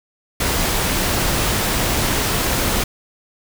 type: noise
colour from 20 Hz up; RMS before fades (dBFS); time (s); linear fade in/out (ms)
pink; -19; 0.4-2.84; 5
effects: none